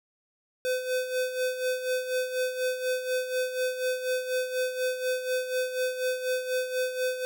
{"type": "tone with tremolo", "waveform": "square", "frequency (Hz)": 508, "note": "B4", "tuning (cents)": 49, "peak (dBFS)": -25, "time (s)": [0.65, 7.25], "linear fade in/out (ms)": 0, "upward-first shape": "sine", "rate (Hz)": 4.1, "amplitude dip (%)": 65, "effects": []}